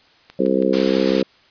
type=click train; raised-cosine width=0.2 ms; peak=-21 dBFS; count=6; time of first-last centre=0.3-1.11 s; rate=6.17 Hz
type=harmonic tone; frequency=65.7 Hz; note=C2; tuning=8 cents sharp; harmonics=3 / 4 / 5 / 6 / 7 / 8; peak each=-22 / -22 / -22 / -22 / -22 / -22 dBFS; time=0.39-1.23 s; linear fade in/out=5 ms
type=noise; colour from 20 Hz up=white; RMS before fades=-25 dBFS; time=0.73-1.22 s; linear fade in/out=2 ms
effects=white hiss -53 dBFS RMS until 1.5 s + resampled to 11025 Hz